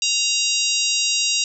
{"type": "harmonic tone with a mistuned harmonic", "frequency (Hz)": 950, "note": "A#5", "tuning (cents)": 33, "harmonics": [3, 4, 5, 6, 7, 8], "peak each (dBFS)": [-23, -24, -25, -26, -26, -27], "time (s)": [0.02, 1.44], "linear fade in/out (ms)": 2, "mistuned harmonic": 3, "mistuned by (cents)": -39, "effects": []}